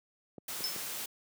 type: clicks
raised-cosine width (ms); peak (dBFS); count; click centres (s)
2; -31; 3; 0.382 / 0.607 / 0.762
type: noise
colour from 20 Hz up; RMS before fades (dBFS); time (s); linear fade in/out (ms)
white; -39; 0.48-1.06; 5
type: tone with exponential decay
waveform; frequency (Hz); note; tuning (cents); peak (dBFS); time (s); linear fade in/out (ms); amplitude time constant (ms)
sine; 5260; E8; -5; -28; 0.64-0.84; 0; 43
effects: high-pass 150 Hz 12 dB/octave